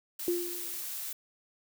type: noise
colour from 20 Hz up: blue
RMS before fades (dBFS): -38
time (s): 0.19-1.13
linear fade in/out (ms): 5
type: tone with exponential decay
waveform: sine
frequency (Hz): 349.2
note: F4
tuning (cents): 0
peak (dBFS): -24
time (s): 0.28-0.84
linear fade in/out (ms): 1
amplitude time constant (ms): 120
effects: none